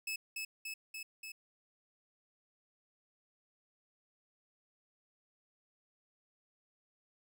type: tone with echo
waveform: sawtooth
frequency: 2600 Hz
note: E7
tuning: 24 cents flat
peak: -33 dBFS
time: 0.07-0.16 s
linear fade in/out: 5 ms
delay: 290 ms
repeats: 4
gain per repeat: -2 dB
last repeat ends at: 1.32 s
effects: none